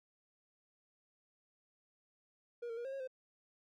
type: tone with pitch steps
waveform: triangle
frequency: 476.1 / 458.1 / 476.1 / 536 / 545 / 518 Hz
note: A#4 / A#4 / A#4 / C5 / C#5 / C5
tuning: +37 / -30 / +37 / +42 / -29 / -17 cents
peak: -38 dBFS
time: 2.62-3.076 s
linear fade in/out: 10 ms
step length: 76 ms
effects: none